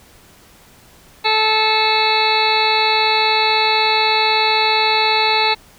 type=harmonic tone; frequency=436.1 Hz; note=A4; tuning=15 cents flat; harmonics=1 / 2 / 3 / 4 / 5 / 6 / 8 / 9 / 10; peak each=-23 / -17 / -26 / -28 / -22 / -21 / -28 / -20 / -22 dBFS; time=1.24-5.55 s; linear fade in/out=20 ms; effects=pink hiss -47 dBFS RMS until 5.78 s